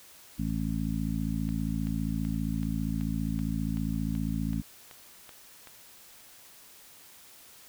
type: harmonic tone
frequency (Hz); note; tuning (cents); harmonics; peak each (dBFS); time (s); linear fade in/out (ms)
55; A1; 0; 1 / 2 / 3 / 4 / 5; -34 / -38 / -33 / -33 / -36; 0.38-4.62; 20
type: click train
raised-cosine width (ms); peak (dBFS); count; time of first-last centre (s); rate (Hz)
0.3; -31; 12; 1.49-5.673; 2.63
effects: white hiss -53 dBFS RMS until 7.68 s